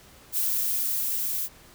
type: noise with level ramp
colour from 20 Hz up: violet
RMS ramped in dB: -25 to -29 dBFS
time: 0.32-1.49 s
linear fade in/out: 50 ms
effects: pink hiss -52 dBFS RMS until 1.74 s